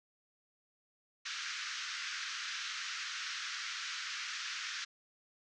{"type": "band-pass noise", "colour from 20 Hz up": "pink", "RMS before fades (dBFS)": -41, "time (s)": [1.25, 4.85], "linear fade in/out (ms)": 10, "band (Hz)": [1300, 6400], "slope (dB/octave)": 48, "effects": []}